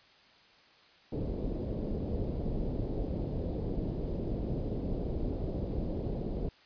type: low-pass noise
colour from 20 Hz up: pink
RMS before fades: -34 dBFS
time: 1.12-6.49 s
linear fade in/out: 5 ms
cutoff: 530 Hz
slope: 24 dB/octave
effects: white hiss -60 dBFS RMS until 6.65 s + resampled to 11025 Hz